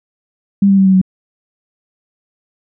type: tone with pitch steps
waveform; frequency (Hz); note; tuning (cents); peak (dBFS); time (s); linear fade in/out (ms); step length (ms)
sine; 198.7 / 195.74 / 192.82 / 189.95 / 187.11; G3 / G3 / G3 / F#3 / F#3; +24 / -2 / -28 / +46 / +20; -6; 0.62-1.015; 5; 79
effects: none